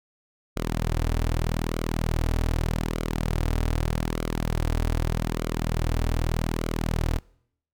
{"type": "tone with flanger", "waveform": "sawtooth", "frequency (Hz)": 40.22, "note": "E1", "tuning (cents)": -42, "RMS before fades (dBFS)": -26, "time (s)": [0.56, 7.19], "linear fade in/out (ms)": 10, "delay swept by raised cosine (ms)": [1.1, 5.8], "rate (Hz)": 0.82, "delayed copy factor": -0.55, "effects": ["noise-tail reverb RT60 0.7 s tail -24 dB re dry"]}